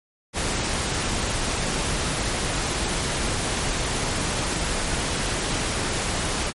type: noise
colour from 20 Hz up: pink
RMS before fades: -25 dBFS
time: 0.33-6.53 s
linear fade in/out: 50 ms
effects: MP3 48 kbps